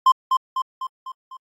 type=tone with echo; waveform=triangle; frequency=1046.5 Hz; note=C6; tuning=in tune; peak=-8 dBFS; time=0.06-0.12 s; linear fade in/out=5 ms; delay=250 ms; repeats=5; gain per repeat=-5 dB; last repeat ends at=1.37 s; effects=AAC 48 kbps